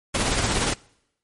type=noise with tremolo; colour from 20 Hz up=pink; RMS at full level=-21 dBFS; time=0.14-0.74 s; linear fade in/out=10 ms; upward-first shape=sine; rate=17 Hz; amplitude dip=40%; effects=noise-tail reverb RT60 0.8 s tail -24 dB re dry + MP3 48 kbps